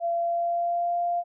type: tone with pitch glide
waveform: sine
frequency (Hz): 682 to 695.9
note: F5 to F5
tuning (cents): -41 to -6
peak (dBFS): -23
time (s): 0-1.24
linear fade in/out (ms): 50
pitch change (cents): +35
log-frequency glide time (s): 0.13-0.98
effects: none